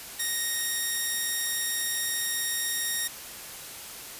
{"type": "tone", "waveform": "5% pulse", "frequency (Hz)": 1864.7, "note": "A#6", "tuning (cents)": 0, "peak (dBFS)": -16, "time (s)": [0.19, 3.08], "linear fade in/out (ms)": 10, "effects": ["white hiss -41 dBFS RMS until 4.19 s", "resampled to 32000 Hz"]}